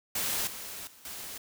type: noise with level steps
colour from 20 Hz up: white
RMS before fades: -31 / -41 / -55 / -41 dBFS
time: 0.15-1.38 s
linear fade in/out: 5 ms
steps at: 0.47 / 0.87 / 1.05 s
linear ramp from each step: 2 ms
effects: none